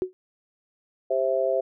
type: tone with exponential decay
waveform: sine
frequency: 370 Hz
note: F#4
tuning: in tune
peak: -18 dBFS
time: 0.02-0.13 s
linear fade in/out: 0 ms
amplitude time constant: 23 ms
type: harmonic tone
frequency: 132.1 Hz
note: C3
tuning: 17 cents sharp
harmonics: 3 / 4 / 5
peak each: -28 / -24 / -25 dBFS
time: 1.1-1.61 s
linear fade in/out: 10 ms
effects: none